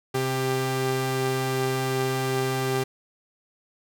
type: tone pair together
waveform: sawtooth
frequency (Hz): 130.81 / 395.1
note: C3 / G4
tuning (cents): 0 / +14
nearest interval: octave + perfect fifth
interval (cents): 1914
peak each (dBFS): -23 / -22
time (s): 0.14-2.84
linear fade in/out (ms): 10
effects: none